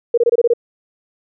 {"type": "tone bursts", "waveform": "sine", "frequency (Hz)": 472.7, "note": "A#4", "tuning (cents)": 24, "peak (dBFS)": -9, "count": 7, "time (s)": [0.14, 0.536], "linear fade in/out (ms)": 5, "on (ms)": 36, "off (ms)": 24, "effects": []}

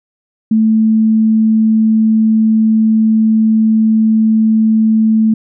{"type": "tone", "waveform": "sine", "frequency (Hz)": 220, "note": "A3", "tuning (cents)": 0, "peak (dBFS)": -7, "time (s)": [0.51, 5.34], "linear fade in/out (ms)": 5, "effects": []}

